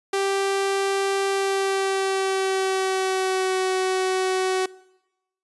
sawtooth tone with pitch glide, 392 to 374.7 Hz, G4 to F#4, 0 to +22 cents, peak -17 dBFS, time 0.13-4.66 s, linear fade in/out 5 ms, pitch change -78 cents, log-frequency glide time 1.28-3.6 s, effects noise-tail reverb RT60 0.9 s tail -21 dB re dry + resampled to 24000 Hz

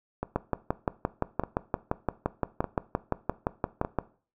two click trains, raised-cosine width 1 ms, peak -16 / -11 dBFS, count 4 / 22, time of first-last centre 0.23-3.849 / 0.36-3.987 s, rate 0.829 / 5.79 Hz, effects noise-tail reverb RT60 0.4 s tail -18 dB re dry

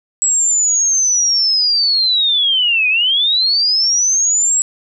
sine linear two-way sweep, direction down then up, 7760 to 2458 to 7760 Hz, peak -11 dBFS, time 0.22-4.62 s, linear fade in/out 0 ms, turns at 2.88 s, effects none

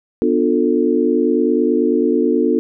sine chord, B half-diminished seventh, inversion none, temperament just, 246.9 / 296.3 / 355.6 / 444.5 Hz, B3 / D4 / F4 / A4, 0 / +15 / +31 / +18 cents, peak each -18 dBFS, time 0.22-2.59 s, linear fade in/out 0 ms, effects none

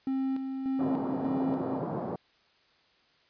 triangle tone with tremolo, 266.1 Hz, C4, 29 cents sharp, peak -25 dBFS, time 0.07-1.78 s, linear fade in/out 2 ms, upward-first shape square, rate 1.7 Hz, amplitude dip 45%
pink band-pass noise, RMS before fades -34 dBFS, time 0.79-2.16 s, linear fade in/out 5 ms, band 150 to 910 Hz, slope 24 dB/octave
effects white hiss -65 dBFS RMS until 3.29 s + resampled to 11025 Hz

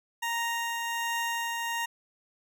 20% pulse tone with tremolo, 932.3 Hz, A#5, in tune, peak -23 dBFS, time 0.22-1.86 s, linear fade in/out 10 ms, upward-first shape triangle, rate 1.3 Hz, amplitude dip 30%, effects none

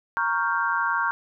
sine chord, G half-diminished seventh, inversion first, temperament equal, 932.3 / 1108.7 / 1396.9 / 1568 Hz, Bb5 / Db6 / F6 / G6, 0 / 0 / 0 / 0 cents, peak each -27 dBFS, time 0.17-1.11 s, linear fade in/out 0 ms, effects none

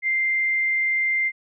sine tone, 2093 Hz, C7, in tune, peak -19 dBFS, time 0.02-1.32 s, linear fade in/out 50 ms, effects none

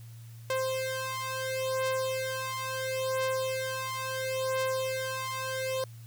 sawtooth beating tone pair, 523.3 / 524.03 Hz, C5 / C5, 0 / +3 cents, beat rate 0.73 Hz, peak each -29 dBFS, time 0.5-5.84 s, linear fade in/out 2 ms, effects added 115 Hz sine -44 dBFS peak until 6.06 s + white hiss -59 dBFS RMS until 6.06 s

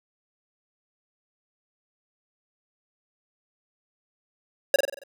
square tone with echo, 554.4 Hz, C#5, in tune, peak -14 dBFS, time 4.74-4.76 s, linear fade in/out 2 ms, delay 46 ms, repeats 6, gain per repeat -5 dB, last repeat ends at 5.036 s, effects none

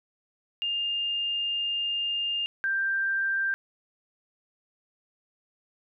sine tone pair in turn, 2812 / 1578.2 Hz, F7 / G6, +11 / +11 cents, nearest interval minor seventh, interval 1000 cents, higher first, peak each -26 / -24 dBFS, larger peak second, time 0.62-2.46 / 2.64-3.54 s, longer first, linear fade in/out 0 ms, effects none

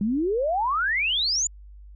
sine exponential sweep, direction up, 194.5 to 7170 Hz, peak -21 dBFS, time 0.01-1.47 s, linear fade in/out 2 ms, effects added 50 Hz sine -42 dBFS peak until 1.95 s

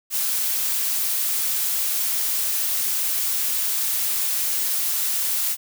blue noise, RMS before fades -23 dBFS, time 0.1-5.57 s, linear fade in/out 50 ms, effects none

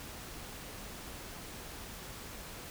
silence, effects pink hiss -46 dBFS RMS until 2.7 s

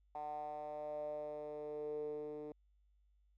10% pulse tone with band-pass filter sweep, 150 Hz, D3, 37 cents sharp, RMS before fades -44 dBFS, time 0.15-2.52 s, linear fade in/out 2 ms, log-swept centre 790 to 380 Hz, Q 7.1, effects added 50 Hz sine -69 dBFS peak until 3.37 s

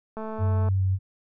click train, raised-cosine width 1 ms, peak -22 dBFS, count 114, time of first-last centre 0.17-0.686 s, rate 219 Hz
sine tone with vibrato, 95.3 Hz, G2, 48 cents flat, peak -20 dBFS, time 0.38-0.99 s, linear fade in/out 50 ms, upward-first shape square, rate 3.6 Hz, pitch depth 10 cents each way
effects none

